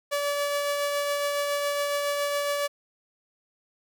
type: tone with tremolo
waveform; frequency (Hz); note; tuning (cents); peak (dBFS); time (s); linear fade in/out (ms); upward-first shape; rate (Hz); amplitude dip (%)
sawtooth; 575; D5; -37; -20; 0.11-2.68; 20; triangle; 7.2; 30
effects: none